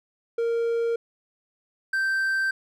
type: tone pair in turn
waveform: triangle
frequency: 464.3 / 1561.7 Hz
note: A#4 / G6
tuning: -7 / -7 cents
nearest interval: octave + major sixth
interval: 2100 cents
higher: second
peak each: -20 dBFS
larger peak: neither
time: 0.38-0.96 / 1.93-2.51 s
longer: neither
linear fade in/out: 5 ms
effects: none